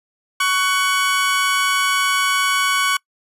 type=tone pair together; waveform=25% pulse; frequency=1119 / 1495.8 Hz; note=C#6 / F#6; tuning=+16 / +18 cents; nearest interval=perfect fourth; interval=502 cents; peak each=-14 / -16 dBFS; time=0.4-2.97 s; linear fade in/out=5 ms; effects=noise-tail reverb RT60 0.1 s tail -25 dB re dry + resampled to 32000 Hz